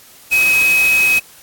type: tone in noise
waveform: sine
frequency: 2542 Hz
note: D#7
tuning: 36 cents sharp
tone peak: -10 dBFS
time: 0.31-1.2 s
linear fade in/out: 20 ms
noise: white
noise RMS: -23 dBFS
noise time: 0.31-1.2 s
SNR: +10 dB
effects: white hiss -43 dBFS RMS until 1.42 s + AAC 64 kbps